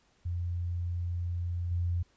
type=tone with level steps; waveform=sine; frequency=87.2 Hz; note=F2; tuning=2 cents flat; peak=-30 / -27 dBFS; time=0.25-2.03 s; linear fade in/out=10 ms; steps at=1.71 s; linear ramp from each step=5 ms; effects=pink hiss -68 dBFS RMS until 2.16 s + resampled to 16000 Hz